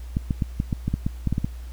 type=clicks; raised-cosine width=5 ms; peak=-10 dBFS; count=12; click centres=0.169 / 0.308 / 0.422 / 0.601 / 0.728 / 0.88 / 0.94 / 1.065 / 1.273 / 1.326 / 1.381 / 1.445 s; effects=added 60 Hz sine -33 dBFS peak until 1.72 s + pink hiss -52 dBFS RMS until 1.72 s